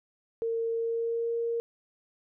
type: tone with pitch glide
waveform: sine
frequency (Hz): 457.4 to 465.1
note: A#4 to A#4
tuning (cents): -33 to -4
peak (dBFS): -27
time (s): 0.42-1.6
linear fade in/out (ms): 0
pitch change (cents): +29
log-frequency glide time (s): 0.69-1.34
effects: none